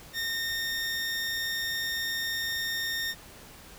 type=tone; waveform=20% pulse; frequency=1832 Hz; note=A#6; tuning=31 cents flat; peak=-24 dBFS; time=0.13-3.15 s; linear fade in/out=50 ms; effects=pink hiss -49 dBFS RMS until 3.78 s